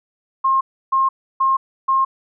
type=tone bursts; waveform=sine; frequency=1068 Hz; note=C6; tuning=35 cents sharp; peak=-13 dBFS; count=4; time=0.44-2.05 s; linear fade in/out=10 ms; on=170 ms; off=310 ms; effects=none